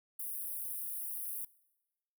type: high-pass noise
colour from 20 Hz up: white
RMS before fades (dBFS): -40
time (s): 0.19-1.45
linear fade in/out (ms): 5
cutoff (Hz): 9400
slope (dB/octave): 96
effects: noise-tail reverb RT60 1.0 s tail -22 dB re dry